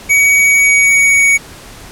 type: tone with pitch glide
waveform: square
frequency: 2258 to 2240 Hz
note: C#7 to C#7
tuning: +31 to +18 cents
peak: -7 dBFS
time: 0.09-1.38 s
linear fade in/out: 20 ms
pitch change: -13 cents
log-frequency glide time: 0.35-1.25 s
effects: pink hiss -34 dBFS RMS until 1.91 s + low-pass 12000 Hz 12 dB/octave